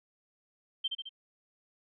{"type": "tone with echo", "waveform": "sine", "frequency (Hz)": 3136, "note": "G7", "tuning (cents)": 0, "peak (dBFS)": -28, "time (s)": [0.84, 0.88], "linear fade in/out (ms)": 10, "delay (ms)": 71, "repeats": 3, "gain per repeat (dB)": -4, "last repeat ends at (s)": 1.093, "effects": []}